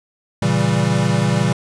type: chord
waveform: square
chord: A# diminished seventh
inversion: none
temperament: equal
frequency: 116.54 / 138.59 / 164.81 / 196 Hz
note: A#2 / C#3 / E3 / G3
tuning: 0 / 0 / 0 / 0 cents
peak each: -21 dBFS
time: 0.42-1.53 s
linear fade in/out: 5 ms
effects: resampled to 22050 Hz